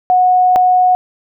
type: tone pair in turn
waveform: sine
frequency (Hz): 732 / 732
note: F#5 / F#5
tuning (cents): -19 / -19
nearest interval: unison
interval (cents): 0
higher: neither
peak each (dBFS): -7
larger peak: neither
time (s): 0.1-0.56 / 0.56-0.95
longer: first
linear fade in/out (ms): 0
effects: none